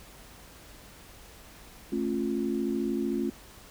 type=chord; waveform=sine; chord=A augmented; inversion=none; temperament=equal with one note detuned; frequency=220 / 273.2 / 349.2 Hz; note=A3 / C#4 / E#4; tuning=0 / -25 / 0 cents; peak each=-31 dBFS; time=1.92-3.3 s; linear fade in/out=5 ms; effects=added 50 Hz sine -56 dBFS peak until 3.7 s + pink hiss -51 dBFS RMS until 3.7 s